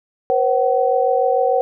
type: tone cluster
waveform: sine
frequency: 485.3 / 532 / 756 Hz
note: B4 / C5 / F#5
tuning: -30 / +29 / +37 cents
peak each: -18 dBFS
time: 0.3-1.61 s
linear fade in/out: 0 ms
effects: none